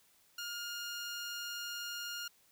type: tone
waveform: 15% pulse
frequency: 1416 Hz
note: F6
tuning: 23 cents sharp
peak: -33 dBFS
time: 0.38-2.28 s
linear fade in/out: 5 ms
effects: white hiss -68 dBFS RMS until 2.51 s